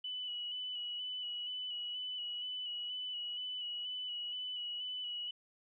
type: tone with vibrato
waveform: sine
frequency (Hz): 2960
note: F#7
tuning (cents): 0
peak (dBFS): -38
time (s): 0.04-5.31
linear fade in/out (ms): 5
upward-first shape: square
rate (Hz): 2.1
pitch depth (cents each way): 21
effects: none